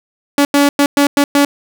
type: tone bursts at uneven times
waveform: sawtooth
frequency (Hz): 284.8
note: C#4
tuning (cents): +47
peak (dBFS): -4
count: 6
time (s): 0.38-0.45 / 0.54-0.69 / 0.79-0.86 / 0.97-1.07 / 1.17-1.24 / 1.35-1.45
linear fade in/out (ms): 2
effects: none